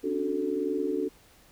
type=chord; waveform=sine; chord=D major seventh; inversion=third; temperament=equal with one note detuned; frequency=271.8 / 293.7 / 370 / 440 Hz; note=C#4 / D4 / F#4 / A4; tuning=-34 / 0 / 0 / 0 cents; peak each=-36 / -31 / -31 / -31 dBFS; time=0.03-1.09 s; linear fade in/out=20 ms; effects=pink hiss -58 dBFS RMS until 1.51 s